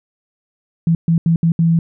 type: tone bursts at uneven times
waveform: sine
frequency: 165.9 Hz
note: E3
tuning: 11 cents sharp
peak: -10 dBFS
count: 5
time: 0.87-0.95 / 1.08-1.18 / 1.26-1.36 / 1.43-1.52 / 1.59-1.79 s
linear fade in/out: 2 ms
effects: none